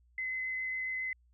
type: tone with vibrato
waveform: sine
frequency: 2041 Hz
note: C7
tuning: 44 cents flat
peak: -33 dBFS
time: 0.18-1.13 s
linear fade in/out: 2 ms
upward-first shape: triangle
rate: 7.3 Hz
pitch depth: 9 cents each way
effects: added 60 Hz sine -63 dBFS peak until 1.33 s